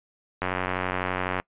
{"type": "click train", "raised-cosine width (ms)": 0.5, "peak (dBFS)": -11, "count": 91, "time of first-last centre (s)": [0.42, 1.399], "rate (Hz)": 91.9, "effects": ["noise-tail reverb RT60 0.1 s tail -25 dB re dry", "resampled to 8000 Hz"]}